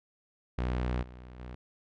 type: tone with level steps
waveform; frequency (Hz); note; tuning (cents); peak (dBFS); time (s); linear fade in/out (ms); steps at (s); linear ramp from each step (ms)
sawtooth; 61.74; B1; 0; -25 / -42 / -37; 0.58-1.55; 5; 1.02 / 1.39; 10
effects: low-pass 3000 Hz 12 dB/octave